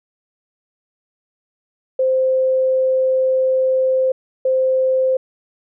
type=tone pair in turn; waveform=sine; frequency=521 / 521 Hz; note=C5 / C5; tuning=-7 / -7 cents; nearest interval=unison; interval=0 cents; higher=neither; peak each=-13 dBFS; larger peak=neither; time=1.99-4.12 / 4.45-5.17 s; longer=first; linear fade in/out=5 ms; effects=none